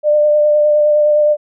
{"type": "tone with vibrato", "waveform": "sine", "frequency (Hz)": 598, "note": "D5", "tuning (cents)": 31, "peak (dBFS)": -8, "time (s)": [0.03, 1.37], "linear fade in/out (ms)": 50, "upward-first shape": "sine", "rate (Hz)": 9.7, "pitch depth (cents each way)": 15, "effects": []}